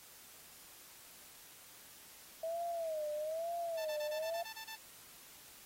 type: tone with vibrato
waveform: sine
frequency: 642 Hz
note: E5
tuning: 46 cents flat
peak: -36 dBFS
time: 2.43-4.43 s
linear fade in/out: 5 ms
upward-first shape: sine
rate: 1.1 Hz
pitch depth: 120 cents each way
type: tone bursts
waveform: 10% pulse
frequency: 885 Hz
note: A5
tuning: 10 cents sharp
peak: -37 dBFS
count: 9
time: 3.77-4.758 s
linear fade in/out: 10 ms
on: 84 ms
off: 29 ms
effects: white hiss -57 dBFS RMS until 5.65 s + AAC 48 kbps